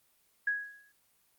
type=tone with exponential decay; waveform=sine; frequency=1661.2 Hz; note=G#6; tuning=in tune; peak=-25 dBFS; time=0.47-0.92 s; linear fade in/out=5 ms; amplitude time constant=96 ms; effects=white hiss -70 dBFS RMS until 1.38 s + Opus 24 kbps